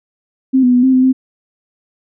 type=tone with pitch steps; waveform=sine; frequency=263 / 248.4 / 247 / 262 / 257 / 260.5 Hz; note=C4 / B3 / B3 / C4 / C4 / C4; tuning=+9 / +10 / 0 / +2 / -31 / -7 cents; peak=-7 dBFS; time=0.53-1.13 s; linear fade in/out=20 ms; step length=100 ms; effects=none